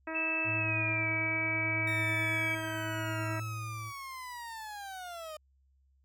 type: harmonic tone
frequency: 320.9 Hz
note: E4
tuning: 46 cents flat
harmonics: 1 / 2 / 3 / 4 / 5 / 6 / 7 / 8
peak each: -40 / -41 / -44 / -45 / -44 / -45 / -50 / -48 dBFS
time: 0.07-3.4 s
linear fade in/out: 5 ms
type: tone with pitch glide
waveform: sine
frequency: 2627 to 2287 Hz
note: E7 to D7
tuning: -7 to -47 cents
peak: -30 dBFS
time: 0.14-2.56 s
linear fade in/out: 20 ms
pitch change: -240 cents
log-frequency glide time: 0.57-1.09 s
type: tone with tremolo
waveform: triangle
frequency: 110 Hz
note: A2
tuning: in tune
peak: -32 dBFS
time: 0.44-3.93 s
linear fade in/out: 50 ms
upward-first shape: triangle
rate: 0.79 Hz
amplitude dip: 60%
type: linear sweep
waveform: 30% pulse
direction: down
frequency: 1858 to 606 Hz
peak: -38 dBFS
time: 1.87-5.37 s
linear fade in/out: 5 ms
effects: added 67 Hz sine -65 dBFS peak until 6.04 s